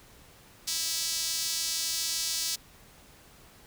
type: tone with high-pass filter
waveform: sawtooth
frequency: 327.1 Hz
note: E4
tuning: 13 cents flat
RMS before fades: -31 dBFS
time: 0.67-2.56 s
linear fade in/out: 10 ms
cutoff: 5000 Hz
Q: 1.7
effects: pink hiss -55 dBFS RMS until 3.66 s